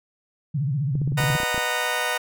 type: tone with vibrato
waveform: sine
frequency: 140 Hz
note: C#3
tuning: 18 cents sharp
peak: -21 dBFS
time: 0.54-1.37 s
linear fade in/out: 10 ms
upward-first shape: sine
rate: 15 Hz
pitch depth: 190 cents each way
type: clicks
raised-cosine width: 3 ms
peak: -20 dBFS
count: 12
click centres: 0.954 / 1.017 / 1.076 / 1.121 / 1.202 / 1.239 / 1.302 / 1.352 / 1.402 / 1.433 / 1.545 / 1.579 s
type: chord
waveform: 15% pulse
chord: B major seventh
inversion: none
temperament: just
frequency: 493.9 / 617.4 / 740.8 / 926 Hz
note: B4 / D#5 / F#5 / A#5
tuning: 0 / -14 / +2 / -12 cents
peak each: -23 dBFS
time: 1.17-2.18 s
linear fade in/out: 10 ms
effects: none